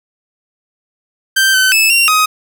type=tone with pitch steps; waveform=sawtooth; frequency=1563 / 1525 / 2613 / 2755 / 1257 Hz; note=G6 / G6 / E7 / F7 / D#6; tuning=-6 / -48 / -16 / -24 / +17 cents; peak=-5 dBFS; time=1.36-2.26 s; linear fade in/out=10 ms; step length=180 ms; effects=7-bit